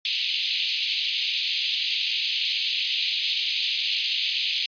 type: band-pass noise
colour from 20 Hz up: white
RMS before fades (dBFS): -26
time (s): 0.05-4.66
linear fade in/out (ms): 2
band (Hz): 2500 to 4400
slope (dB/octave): 48
effects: resampled to 11025 Hz

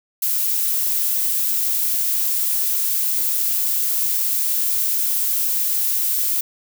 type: noise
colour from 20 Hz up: violet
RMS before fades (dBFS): -20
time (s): 0.22-6.41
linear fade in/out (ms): 5
effects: none

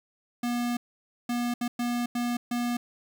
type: tone bursts at uneven times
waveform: square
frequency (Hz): 240.9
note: B3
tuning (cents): -43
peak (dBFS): -27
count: 6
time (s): 0.43-0.77 / 1.29-1.54 / 1.61-1.68 / 1.79-2.06 / 2.15-2.37 / 2.51-2.77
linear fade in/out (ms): 5
effects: 11-bit

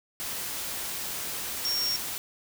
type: tone in noise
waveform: sine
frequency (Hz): 5540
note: F8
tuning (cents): -15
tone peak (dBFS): -26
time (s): 1.65-1.96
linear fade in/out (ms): 0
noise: white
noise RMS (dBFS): -34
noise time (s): 0.2-2.18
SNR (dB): +5
effects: none

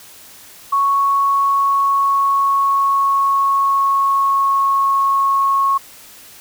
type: tone with pitch glide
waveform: sine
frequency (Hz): 1108.7 to 1097.2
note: C#6 to C#6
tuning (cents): 0 to -18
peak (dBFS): -12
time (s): 0.72-5.78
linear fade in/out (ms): 10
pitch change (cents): -18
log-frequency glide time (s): 1.21-4.87
effects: white hiss -41 dBFS RMS until 6.4 s

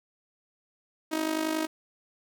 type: tone with amplitude modulation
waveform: sawtooth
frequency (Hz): 315.7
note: D#4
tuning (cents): +25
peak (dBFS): -20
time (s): 1.11-1.67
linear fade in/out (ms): 20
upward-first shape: sine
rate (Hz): 50.7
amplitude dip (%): 70
effects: none

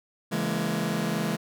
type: chord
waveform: sawtooth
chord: A# half-diminished seventh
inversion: first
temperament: just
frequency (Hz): 139.85 / 167.82 / 209.8 / 233.1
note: C#3 / E3 / G#3 / A#3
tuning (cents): +16 / +31 / +18 / 0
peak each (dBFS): -31 / -26 / -25 / -30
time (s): 0.31-1.37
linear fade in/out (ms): 20
effects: none

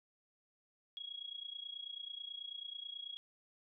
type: tone with amplitude modulation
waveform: sine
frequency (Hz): 3313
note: G#7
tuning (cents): -5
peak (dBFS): -40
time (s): 0.97-3.17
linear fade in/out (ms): 0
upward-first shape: sine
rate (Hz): 29.2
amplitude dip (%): 85
effects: none

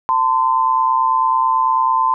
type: tone pair together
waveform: sine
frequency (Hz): 898.9 / 1028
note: A5 / C6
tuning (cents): +37 / -31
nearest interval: major second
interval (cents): 232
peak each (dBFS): -17 / -14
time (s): 0.09-2.14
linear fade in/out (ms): 0
effects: none

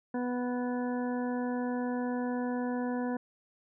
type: harmonic tone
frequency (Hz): 246.9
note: B3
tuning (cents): 0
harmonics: 1 / 2 / 3 / 4 / 6 / 7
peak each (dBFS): -31 / -37 / -41 / -43 / -47 / -48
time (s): 0.14-3.17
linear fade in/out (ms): 5
effects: none

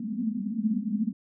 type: band-pass noise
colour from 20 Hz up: pink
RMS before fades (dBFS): -29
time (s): 0-1.13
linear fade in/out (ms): 5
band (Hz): 200 to 240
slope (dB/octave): 96
effects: none

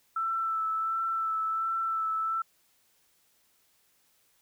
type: tone with vibrato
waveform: sine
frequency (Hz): 1325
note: E6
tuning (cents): +9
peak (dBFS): -27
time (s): 0.16-2.42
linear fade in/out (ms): 5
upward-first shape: sine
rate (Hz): 1.4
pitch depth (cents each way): 19
effects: white hiss -68 dBFS RMS until 4.41 s

